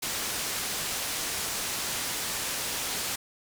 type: low-pass noise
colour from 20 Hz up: white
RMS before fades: -32 dBFS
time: 0.02-3.16 s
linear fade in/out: 10 ms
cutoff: 10000 Hz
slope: 12 dB/octave
effects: none